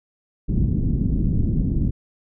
pink low-pass noise, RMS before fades -20 dBFS, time 0.48-1.91 s, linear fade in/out 20 ms, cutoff 260 Hz, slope 24 dB/octave, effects none

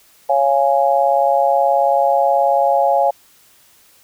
sine chord, Db major, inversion none, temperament just, 554.4 / 693 / 831.5 Hz, Db5 / F5 / Ab5, 0 / -14 / +2 cents, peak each -16 dBFS, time 0.29-3.11 s, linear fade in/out 10 ms, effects white hiss -51 dBFS RMS until 4.03 s

